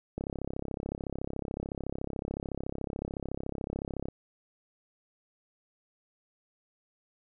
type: click train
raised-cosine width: 2 ms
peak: -21 dBFS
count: 133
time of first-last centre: 0.18-4.085 s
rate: 33.8 Hz
effects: none